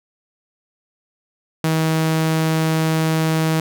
sawtooth tone, 159.7 Hz, D#3, 45 cents sharp, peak -12 dBFS, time 1.64-3.6 s, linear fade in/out 2 ms, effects none

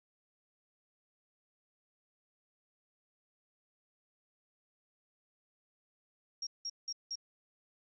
sine tone bursts, 5588 Hz, F8, in tune, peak -36 dBFS, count 4, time 6.42-7.156 s, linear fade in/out 5 ms, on 49 ms, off 180 ms, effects none

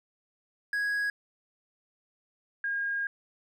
triangle / sine tone pair in turn, 1658 / 1623.9 Hz, G#6 / G#6, -3 / -39 cents, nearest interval unison, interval 36 cents, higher first, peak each -25 / -28 dBFS, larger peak first, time 0.73-1.1 / 2.64-3.07 s, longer second, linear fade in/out 2 ms, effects none

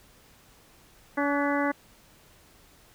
harmonic tone with a mistuned harmonic, 285.1 Hz, C#4, 49 cents sharp, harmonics 1 / 2 / 3 / 4 / 5 / 6 / 7, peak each -27 / -30 / -32 / -33 / -34 / -35 / -35 dBFS, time 1.17-1.72 s, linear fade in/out 10 ms, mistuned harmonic 5, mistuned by +59 cents, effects pink hiss -57 dBFS RMS until 2.94 s

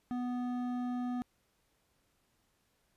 sine tone with hard clipping, 246.9 Hz, B3, in tune, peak -35 dBFS, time 0.11-1.22 s, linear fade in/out 0 ms, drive 10 dB, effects pink hiss -75 dBFS RMS until 2.96 s + resampled to 32000 Hz

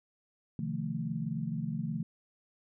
sine chord, F dominant seventh, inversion second, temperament equal with one note detuned, 130.81 / 155.56 / 174.61 / 222 Hz, C3 / Eb3 / F3 / A3, 0 / 0 / 0 / +16 cents, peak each -40 / -36 / -38 / -37 dBFS, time 0.59-2.03 s, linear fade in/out 2 ms, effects none

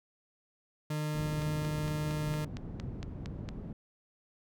40% pulse tone, 151.7 Hz, D#3, 44 cents flat, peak -31 dBFS, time 0.9-2.45 s, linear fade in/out 5 ms
white low-pass noise, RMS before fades -41 dBFS, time 1.14-3.73 s, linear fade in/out 5 ms, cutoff 180 Hz, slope 12 dB/octave
click train, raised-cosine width 0.2 ms, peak -26 dBFS, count 10, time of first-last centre 1.42-3.489 s, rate 4.35 Hz
effects none

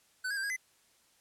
square tone with pitch steps, 1510 / 1640 / 1572 / 1641 / 2031 Hz, F#6 / G#6 / G6 / G#6 / B6, +35 / -22 / +4 / -21 / +48 cents, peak -33 dBFS, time 0.24-0.565 s, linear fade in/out 10 ms, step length 65 ms, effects white hiss -67 dBFS RMS until 1.2 s + low-pass 11000 Hz 12 dB/octave

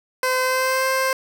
15% pulse tone with pitch glide, 513 to 525.9 Hz, C5 to C5, -34 to +9 cents, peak -12 dBFS, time 0.23-1.13 s, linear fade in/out 2 ms, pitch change +43 cents, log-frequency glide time 0.42-0.87 s, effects none

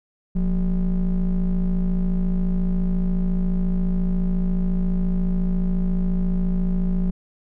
triangle ring-modulated tone, 103.83 Hz, G#2, in tune, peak -13 dBFS, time 0.35-7.11 s, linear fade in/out 10 ms, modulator 76.7 Hz, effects none

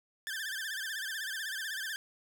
sawtooth tone with vibrato, 1661.2 Hz, G#6, in tune, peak -32 dBFS, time 0.27-1.96 s, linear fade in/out 0 ms, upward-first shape sine, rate 16 Hz, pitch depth 140 cents each way, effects none

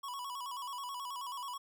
square tone with vibrato, 1044 Hz, C6, 4 cents flat, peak -40 dBFS, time 0.03-1.58 s, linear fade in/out 10 ms, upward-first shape square, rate 9.3 Hz, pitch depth 100 cents each way, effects none

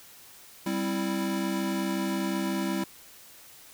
square chord, C major, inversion second, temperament equal, 196 / 261.6 / 329.6 Hz, G3 / C4 / E4, 0 / 0 / 0 cents, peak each -31 / -35 / -32 dBFS, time 0.66-2.84 s, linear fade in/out 5 ms, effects white hiss -51 dBFS RMS until 3.73 s

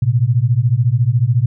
sine beating tone pair, 113.5 / 127.5 Hz, A#2 / C3, -46 / -44 cents, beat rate 14 Hz, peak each -14 dBFS, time 0.02-1.46 s, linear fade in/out 5 ms, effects none

